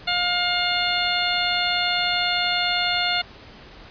harmonic tone, 710 Hz, F5, 28 cents sharp, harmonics 1 / 2 / 3 / 4 / 5 / 6, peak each -27 / -27 / -27 / -27 / -27 / -27 dBFS, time 0.07-3.22 s, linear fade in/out 10 ms, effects pink hiss -44 dBFS RMS until 3.9 s + resampled to 11025 Hz

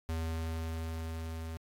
square tone with level ramp, 81.3 Hz, E2, 23 cents flat, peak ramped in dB -33 to -39 dBFS, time 0.09-1.57 s, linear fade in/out 0 ms, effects AAC 64 kbps

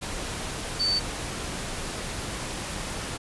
sine tone in noise, 4547 Hz, C#8, 43 cents sharp, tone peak -22 dBFS, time 0.79-1 s, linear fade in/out 20 ms, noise pink, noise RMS -33 dBFS, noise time 0.01-3.18 s, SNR +8 dB, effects resampled to 24000 Hz

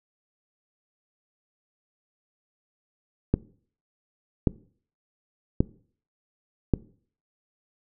click train, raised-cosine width 3 ms, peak -6 dBFS, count 4, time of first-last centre 3.34-6.738 s, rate 0.883 Hz, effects noise-tail reverb RT60 0.5 s tail -21 dB re dry

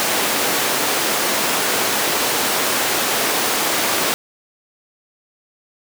pink high-pass noise, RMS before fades -19 dBFS, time 0-4.14 s, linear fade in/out 0 ms, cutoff 350 Hz, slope 12 dB/octave, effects none

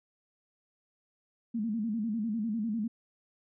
sine tone with vibrato, 220 Hz, A3, in tune, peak -29 dBFS, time 1.54-2.88 s, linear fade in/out 10 ms, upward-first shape square, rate 10 Hz, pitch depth 93 cents each way, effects none

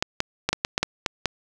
clicks, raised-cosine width 0.2 ms, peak -4 dBFS, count 9, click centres 0.025 / 0.204 / 0.49 / 0.53 / 0.649 / 0.779 / 0.83 / 1.062 / 1.257 s, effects none

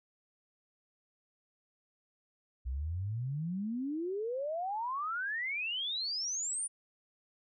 sine exponential sweep, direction up, 60 to 9580 Hz, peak -33 dBFS, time 2.65-6.68 s, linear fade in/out 20 ms, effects none

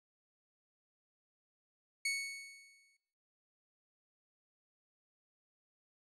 sawtooth tone with exponential decay, 2217 Hz, C#7, in tune, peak -28 dBFS, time 2.05-2.97 s, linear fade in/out 5 ms, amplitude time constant 200 ms, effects noise-tail reverb RT60 1.0 s tail -24 dB re dry + resampled to 24000 Hz

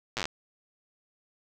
slowing click train, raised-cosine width 0.2 ms, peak -13 dBFS, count 9, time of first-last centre 0.17-0.255 s, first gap 8 ms, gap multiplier 1.08, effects none

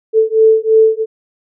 sine beating tone pair, 440 / 443 Hz, A4 / A4, 0 / +12 cents, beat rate 3 Hz, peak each -10 dBFS, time 0.13-1.06 s, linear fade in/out 50 ms, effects none

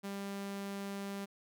sawtooth tone, 198.5 Hz, G3, 22 cents sharp, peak -35 dBFS, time 0.03-1.26 s, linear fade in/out 20 ms, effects none

